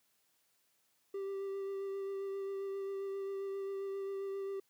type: tone with vibrato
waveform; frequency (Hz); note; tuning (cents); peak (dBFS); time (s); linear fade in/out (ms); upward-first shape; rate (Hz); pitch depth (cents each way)
triangle; 392; G4; 0; -35; 1.14-4.6; 5; sine; 7.5; 14
effects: white hiss -75 dBFS RMS until 4.69 s + high-pass 100 Hz 12 dB/octave